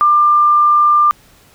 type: tone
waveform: sine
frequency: 1193 Hz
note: D6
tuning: 27 cents sharp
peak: -7 dBFS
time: 0.01-1.11 s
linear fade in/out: 0 ms
effects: pink hiss -48 dBFS RMS until 1.54 s